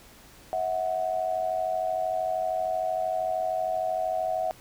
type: tone pair together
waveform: sine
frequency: 645 / 738 Hz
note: E5 / F#5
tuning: -38 / -5 cents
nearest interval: major second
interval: 233 cents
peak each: -28 dBFS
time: 0.53-4.51 s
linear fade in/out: 0 ms
effects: pink hiss -52 dBFS RMS until 4.6 s